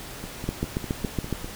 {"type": "two click trains", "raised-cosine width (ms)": 3, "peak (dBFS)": [-12, -20], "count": [7, 7], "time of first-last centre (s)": [[0.49, 1.327], [0.24, 1.445]], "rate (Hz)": [7.17, 4.98], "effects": ["pink hiss -39 dBFS RMS until 1.55 s"]}